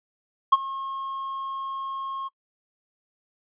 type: tone with ADSR envelope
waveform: triangle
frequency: 1080 Hz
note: C#6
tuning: 45 cents flat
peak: -9 dBFS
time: 0.52-2.29 s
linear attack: 10 ms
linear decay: 32 ms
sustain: -19 dB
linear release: 22 ms
effects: noise-tail reverb RT60 0.1 s tail -23 dB re dry + resampled to 8000 Hz